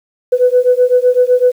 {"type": "beating tone pair", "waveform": "sine", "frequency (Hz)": [494.3, 502.2], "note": ["B4", "B4"], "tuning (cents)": [1, 29], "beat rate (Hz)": 7.9, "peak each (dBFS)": -10, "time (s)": [0.32, 1.52], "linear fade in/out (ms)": 10, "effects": ["tanh soft clip ceiling 0 dBFS", "7-bit"]}